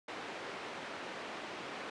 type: band-pass noise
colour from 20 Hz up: pink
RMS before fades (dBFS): -44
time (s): 0.08-1.9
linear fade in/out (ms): 5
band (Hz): 330 to 3000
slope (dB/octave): 12
effects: resampled to 22050 Hz